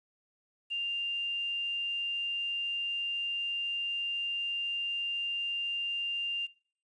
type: tone with quantisation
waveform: sine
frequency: 2794 Hz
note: F7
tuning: in tune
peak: -31 dBFS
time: 0.7-6.47 s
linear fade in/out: 20 ms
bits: 10
effects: noise-tail reverb RT60 0.5 s tail -22 dB re dry + resampled to 22050 Hz